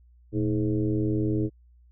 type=tone with frequency modulation; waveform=sine; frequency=220 Hz; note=A3; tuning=in tune; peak=-22 dBFS; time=0.32-1.5 s; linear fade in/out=50 ms; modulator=100 Hz; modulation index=1.9; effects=added 60 Hz sine -53 dBFS peak until 1.91 s